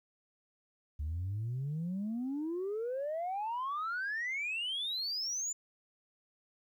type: exponential sweep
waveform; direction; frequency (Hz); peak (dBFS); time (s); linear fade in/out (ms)
sine; up; 71.6 to 7160; -32; 0.99-5.53; 10
effects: tanh soft clip ceiling -31 dBFS + 12-bit